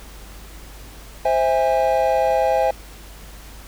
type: chord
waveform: triangle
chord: C augmented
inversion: none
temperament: just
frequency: 523.3 / 654.1 / 817.6 Hz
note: C5 / E5 / G#5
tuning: 0 / -14 / -27 cents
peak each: -18 dBFS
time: 1.25-2.71 s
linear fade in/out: 5 ms
effects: added 50 Hz sine -39 dBFS peak until 3.67 s + pink hiss -43 dBFS RMS until 3.67 s